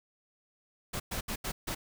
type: noise bursts at uneven times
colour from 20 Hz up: pink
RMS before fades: -35 dBFS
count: 5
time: 0.93-1 / 1.11-1.21 / 1.28-1.36 / 1.44-1.52 / 1.67-1.75 s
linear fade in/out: 10 ms
effects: none